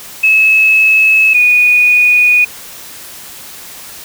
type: tone pair in turn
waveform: sine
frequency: 2589 / 2467 Hz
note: E7 / D#7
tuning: -32 / -15 cents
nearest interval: minor second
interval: 83 cents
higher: first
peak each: -5 dBFS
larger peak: neither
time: 0.23-1.34 / 1.34-2.45 s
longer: neither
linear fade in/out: 10 ms
effects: white hiss -31 dBFS RMS until 4.04 s